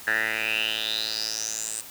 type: tone with band-pass filter sweep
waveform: 10% pulse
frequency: 110 Hz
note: A2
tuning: in tune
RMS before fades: -28 dBFS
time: 0.07-1.81 s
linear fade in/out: 5 ms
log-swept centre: 1700 to 8500 Hz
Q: 7.3
effects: white hiss -43 dBFS RMS until 1.9 s